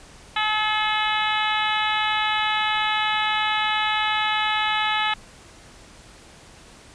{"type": "harmonic tone", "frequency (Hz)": 428.5, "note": "A4", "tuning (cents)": -46, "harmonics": [2, 3, 4, 5, 6, 7, 8, 9], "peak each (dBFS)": [-25, -27, -28, -29, -30, -30, -31, -32], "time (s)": [0.36, 5.14], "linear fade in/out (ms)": 5, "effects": ["pink hiss -47 dBFS RMS until 6.94 s", "resampled to 22050 Hz"]}